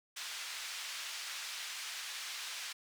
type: band-pass noise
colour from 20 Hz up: white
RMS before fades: -43 dBFS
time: 0.16-2.73 s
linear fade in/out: 10 ms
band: 1400 to 5200 Hz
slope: 12 dB/octave
effects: none